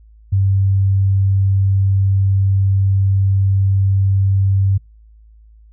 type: tone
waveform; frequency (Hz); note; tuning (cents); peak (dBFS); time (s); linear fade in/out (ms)
sine; 97.3; G2; -12; -11; 0.32-4.78; 10
effects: noise-tail reverb RT60 0.2 s tail -25 dB re dry + added 54 Hz sine -42 dBFS peak until 5.72 s

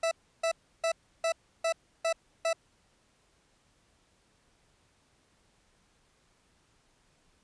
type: tone bursts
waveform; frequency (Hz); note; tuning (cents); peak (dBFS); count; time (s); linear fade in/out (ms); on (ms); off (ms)
40% pulse; 659.3; E5; 0; -25; 7; 0.03-2.531; 5; 83; 320
effects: pink hiss -68 dBFS RMS until 7.43 s + resampled to 22050 Hz

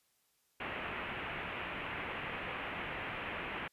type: low-pass noise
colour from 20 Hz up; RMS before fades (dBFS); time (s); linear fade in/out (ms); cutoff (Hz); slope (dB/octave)
white; -41; 0.6-3.68; 5; 2800; 48
effects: white hiss -75 dBFS RMS until 3.72 s + resampled to 32000 Hz

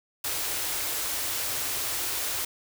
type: band-stop noise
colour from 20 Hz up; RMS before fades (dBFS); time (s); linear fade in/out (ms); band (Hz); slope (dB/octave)
white; -30; 0.24-2.45; 5; 140 to 260; 96
effects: none

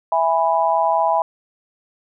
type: chord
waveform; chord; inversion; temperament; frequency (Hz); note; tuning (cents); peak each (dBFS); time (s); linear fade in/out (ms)
sine; E major; none; just; 659.3 / 824.1 / 988.9; E5 / G#5 / B5; 0 / -14 / +2; -19; 0.12-1.22; 2
effects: none

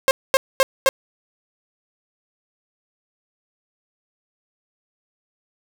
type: tone bursts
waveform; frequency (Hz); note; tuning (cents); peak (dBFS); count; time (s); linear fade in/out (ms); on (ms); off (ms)
sawtooth; 534; C5; +35; -8; 4; 0.08-0.89; 0; 30; 230
effects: none

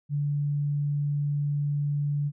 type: tone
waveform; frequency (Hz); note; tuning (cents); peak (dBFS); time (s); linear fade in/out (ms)
sine; 145; D3; -22; -24; 0.09-2.32; 50
effects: none

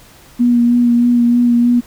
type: tone with vibrato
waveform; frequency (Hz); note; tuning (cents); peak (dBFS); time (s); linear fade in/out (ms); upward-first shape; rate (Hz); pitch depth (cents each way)
sine; 240; B3; -49; -8; 0.39-1.81; 20; sine; 3.2; 19
effects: pink hiss -43 dBFS RMS until 1.86 s

